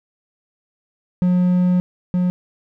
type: tone pair in turn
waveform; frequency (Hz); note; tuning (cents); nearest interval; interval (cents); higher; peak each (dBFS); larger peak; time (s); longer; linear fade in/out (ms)
triangle; 180.1 / 180.1; F#3 / F#3; -46 / -46; unison; 0; neither; -11 / -13; first; 1.22-1.8 / 2.14-2.3; first; 0
effects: none